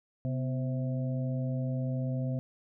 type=harmonic tone with a mistuned harmonic; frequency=130.81 Hz; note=C3; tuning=in tune; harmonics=1 / 2 / 4 / 5; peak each=-30 / -36 / -42 / -44 dBFS; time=0.25-2.39 s; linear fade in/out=0 ms; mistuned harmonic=2; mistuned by=-68 cents; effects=none